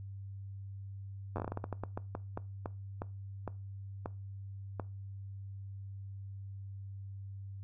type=slowing click train; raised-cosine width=1 ms; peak=-23 dBFS; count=20; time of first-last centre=1.36-4.798 s; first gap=10 ms; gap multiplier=1.27; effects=noise-tail reverb RT60 0.3 s tail -20 dB re dry + added 98 Hz sine -42 dBFS peak until 7.63 s